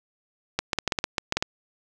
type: clicks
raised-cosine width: 0.2 ms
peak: -6 dBFS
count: 11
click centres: 0.59 / 0.732 / 0.787 / 0.877 / 0.922 / 0.988 / 1.041 / 1.182 / 1.324 / 1.37 / 1.425 s
effects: none